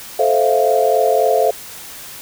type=chord; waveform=sine; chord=F major seventh; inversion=first; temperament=just; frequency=436.5 / 523.8 / 654.8 / 698.5 Hz; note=A4 / C5 / E5 / F5; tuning=-14 / +2 / -12 / 0 cents; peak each=-17 dBFS; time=0.19-1.51 s; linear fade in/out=5 ms; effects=white hiss -34 dBFS RMS until 2.21 s